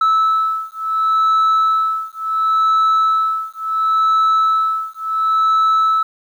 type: beating tone pair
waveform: sine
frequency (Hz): 1307 / 1307.71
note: E6 / E6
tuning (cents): -15 / -14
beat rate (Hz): 0.71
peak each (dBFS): -14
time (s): 0.01-6.03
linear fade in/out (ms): 5
effects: tanh soft clip ceiling -10 dBFS + 8-bit